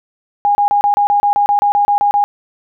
sine tone bursts, 818 Hz, G#5, 26 cents flat, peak -9 dBFS, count 14, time 0.45-2.24 s, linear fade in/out 0 ms, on 100 ms, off 30 ms, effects none

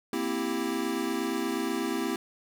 square chord, C dominant seventh, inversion third, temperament equal, 233.1 / 261.6 / 329.6 / 392 Hz, Bb3 / C4 / E4 / G4, 0 / 0 / 0 / 0 cents, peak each -36 / -34 / -33 / -35 dBFS, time 0.13-2.16 s, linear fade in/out 2 ms, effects none

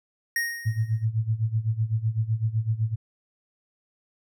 square tone with exponential decay, 1865 Hz, A#6, in tune, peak -22 dBFS, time 0.36-1.05 s, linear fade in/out 2 ms, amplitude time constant 150 ms
sine tone with tremolo, 111.1 Hz, A2, 17 cents sharp, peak -19 dBFS, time 0.65-2.96 s, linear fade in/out 20 ms, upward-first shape sine, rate 7.9 Hz, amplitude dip 85%
effects none

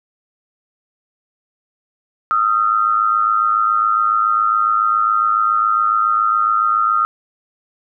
sine tone pair together, 1244.5 / 1351.7 Hz, D#6 / E6, 0 / +43 cents, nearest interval minor second, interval 143 cents, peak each -15 / -16 dBFS, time 2.31-7.05 s, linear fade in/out 0 ms, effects none

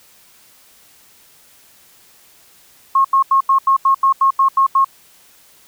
sine tone bursts, 1083 Hz, C#6, 41 cents flat, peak -9 dBFS, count 11, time 2.95-4.846 s, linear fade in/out 5 ms, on 96 ms, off 84 ms, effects white hiss -49 dBFS RMS until 5.67 s

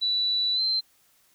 sine tone with pitch glide, 3954 to 4112 Hz, B7 to C8, +1 to -31 cents, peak -22 dBFS, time 0.01-0.81 s, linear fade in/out 20 ms, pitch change +68 cents, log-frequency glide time 0.54-0.61 s, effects white hiss -63 dBFS RMS until 1.34 s

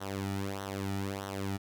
sawtooth tone with flanger, 98 Hz, G2, in tune, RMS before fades -36 dBFS, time 0-1.58 s, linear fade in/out 20 ms, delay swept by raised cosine 0.41 to 1.91 ms, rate 1.6 Hz, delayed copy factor -0.75, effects none

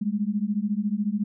sine beating tone pair, 200.5 / 214.5 Hz, G3 / A3, +39 / -44 cents, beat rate 14 Hz, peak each -26 dBFS, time 0.01-1.24 s, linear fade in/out 10 ms, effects none

